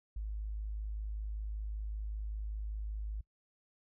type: tone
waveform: sine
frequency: 52.6 Hz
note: G#1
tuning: 23 cents sharp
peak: -36 dBFS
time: 0.16-3.21 s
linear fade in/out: 5 ms
effects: noise-tail reverb RT60 0.1 s tail -24 dB re dry